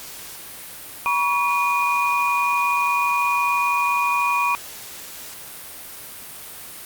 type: tone cluster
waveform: sine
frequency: 964 / 1123 / 2452 Hz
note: B5 / C#6 / D#7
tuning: -42 / +22 / -26 cents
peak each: -22 dBFS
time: 1.06-4.55 s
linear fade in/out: 0 ms
effects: white hiss -37 dBFS RMS until 6.85 s + Opus 48 kbps